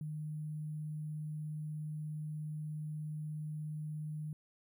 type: tone with sample-and-hold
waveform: sine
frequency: 152.8 Hz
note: D#3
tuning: 31 cents flat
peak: -38 dBFS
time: 0.01-4.33 s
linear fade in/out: 2 ms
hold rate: 11025 Hz
effects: none